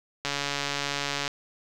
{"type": "click train", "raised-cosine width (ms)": 0.2, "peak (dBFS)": -11, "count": 147, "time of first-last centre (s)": [0.25, 1.278], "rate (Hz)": 142, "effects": []}